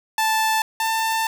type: tone pair in turn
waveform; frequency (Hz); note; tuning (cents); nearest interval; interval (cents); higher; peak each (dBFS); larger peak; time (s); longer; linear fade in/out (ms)
sawtooth; 879 / 892.3; A5 / A5; -2 / +24; unison; 26; second; -14 / -16; first; 0.18-0.62 / 0.8-1.27; second; 2
effects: none